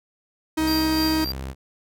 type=tone; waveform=45% pulse; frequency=315.3 Hz; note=D#4; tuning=23 cents sharp; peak=-20 dBFS; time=0.57-1.25 s; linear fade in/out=10 ms
type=tone with pitch glide; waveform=sawtooth; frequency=65.9 to 66.44 Hz; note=C2 to C2; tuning=+13 to +27 cents; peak=-26 dBFS; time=0.57-1.55 s; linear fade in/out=50 ms; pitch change=+14 cents; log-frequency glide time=0.98-1.29 s
type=tone with tremolo; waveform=square; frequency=4729 Hz; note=D8; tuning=11 cents sharp; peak=-25 dBFS; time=0.67-1.32 s; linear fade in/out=5 ms; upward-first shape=triangle; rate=3.4 Hz; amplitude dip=70%
effects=none